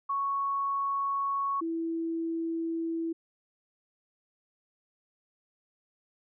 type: tone pair in turn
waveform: sine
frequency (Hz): 1108.7 / 329.6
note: C#6 / E4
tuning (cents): 0 / 0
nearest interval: octave + major sixth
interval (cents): 2100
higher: first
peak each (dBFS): -27 / -29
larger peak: first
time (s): 0.09-1.61 / 1.61-3.13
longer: neither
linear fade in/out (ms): 10
effects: none